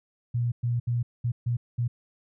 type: tone bursts at uneven times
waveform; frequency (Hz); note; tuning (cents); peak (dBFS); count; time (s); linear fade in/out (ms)
sine; 119.8; A#2; +48; -23; 6; 0.34-0.52 / 0.63-0.8 / 0.87-1.03 / 1.24-1.32 / 1.46-1.57 / 1.78-1.88; 10
effects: none